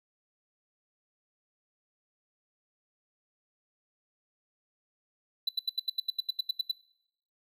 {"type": "tone bursts", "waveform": "triangle", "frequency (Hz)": 3988, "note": "B7", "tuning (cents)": 16, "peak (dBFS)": -24, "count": 13, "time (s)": [5.47, 6.714], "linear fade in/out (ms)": 5, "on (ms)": 20, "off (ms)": 82, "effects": ["noise-tail reverb RT60 0.7 s tail -20 dB re dry"]}